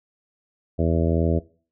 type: harmonic tone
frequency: 82.41 Hz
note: E2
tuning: in tune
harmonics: 1 / 2 / 3 / 4 / 5 / 6 / 7 / 8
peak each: -22 / -25 / -27 / -28 / -29 / -30 / -30 / -31 dBFS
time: 0.78-1.4 s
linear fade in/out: 20 ms
effects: noise-tail reverb RT60 0.4 s tail -20 dB re dry